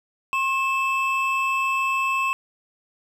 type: tone pair together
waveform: triangle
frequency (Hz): 1073.7 / 2627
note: C6 / E7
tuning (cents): +44 / -7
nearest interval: octave + minor third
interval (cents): 1549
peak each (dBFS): -21 / -22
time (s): 0.33-2.33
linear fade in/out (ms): 0
effects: none

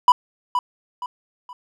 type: tone with echo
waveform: triangle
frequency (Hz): 988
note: B5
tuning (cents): 0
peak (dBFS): -6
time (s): 0.08-0.12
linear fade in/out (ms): 2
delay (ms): 470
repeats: 3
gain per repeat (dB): -9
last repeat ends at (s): 1.53
effects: none

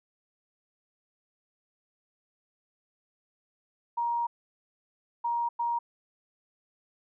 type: tone bursts at uneven times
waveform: sine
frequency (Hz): 943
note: A#5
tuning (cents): +20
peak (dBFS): -26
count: 3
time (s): 3.97-4.27 / 5.24-5.49 / 5.59-5.79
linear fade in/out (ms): 10
effects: none

